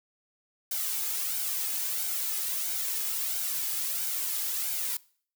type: noise with flanger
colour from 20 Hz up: blue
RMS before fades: -31 dBFS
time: 0.71-4.97 s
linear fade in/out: 5 ms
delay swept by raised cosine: 1.3 to 2.4 ms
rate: 1.5 Hz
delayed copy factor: +0.6
effects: noise-tail reverb RT60 0.5 s tail -22 dB re dry